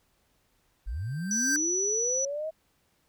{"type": "linear sweep", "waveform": "sine", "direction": "up", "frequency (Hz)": [39.09, 644], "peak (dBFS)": -30, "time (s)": [0.86, 2.51], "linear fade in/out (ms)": 20}
{"type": "tone with exponential growth", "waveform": "square", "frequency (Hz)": 1568, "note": "G6", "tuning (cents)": 0, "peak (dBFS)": -25, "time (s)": [0.87, 1.56], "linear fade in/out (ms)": 1, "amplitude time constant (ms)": 150}
{"type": "tone", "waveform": "sine", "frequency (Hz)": 5920, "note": "F#8", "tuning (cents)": 0, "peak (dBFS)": -26, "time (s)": [1.31, 2.25], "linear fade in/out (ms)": 2}
{"effects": ["pink hiss -70 dBFS RMS until 3.08 s"]}